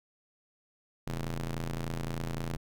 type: ring-modulated tone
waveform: sawtooth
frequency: 83.5 Hz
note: E2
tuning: 23 cents sharp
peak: -26 dBFS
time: 1.07-2.57 s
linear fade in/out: 5 ms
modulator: 56.7 Hz
effects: none